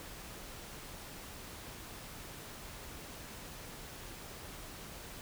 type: silence
effects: pink hiss -48 dBFS RMS until 5.21 s